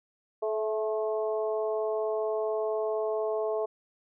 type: harmonic tone with a mistuned harmonic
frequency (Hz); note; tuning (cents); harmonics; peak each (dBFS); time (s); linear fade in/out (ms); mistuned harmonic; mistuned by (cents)
216.1; A3; -31; 2 / 3 / 4 / 5; -29 / -31 / -40 / -41; 0.42-3.66; 10; 3; +22
effects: none